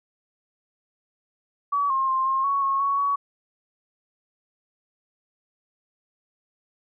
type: tone with pitch steps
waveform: sine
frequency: 1139 / 1067 / 1054 / 1067 / 1114 / 1091 / 1115 / 1125 Hz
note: C#6 / C6 / C6 / C6 / C#6 / C#6 / C#6 / C#6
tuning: +47 / +34 / +12 / +34 / +8 / -28 / +10 / +25 cents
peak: -20 dBFS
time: 1.72-3.16 s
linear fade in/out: 10 ms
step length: 180 ms
effects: none